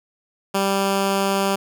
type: tone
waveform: 10% pulse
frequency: 196 Hz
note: G3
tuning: in tune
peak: -10 dBFS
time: 0.54-1.56 s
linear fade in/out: 10 ms
effects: none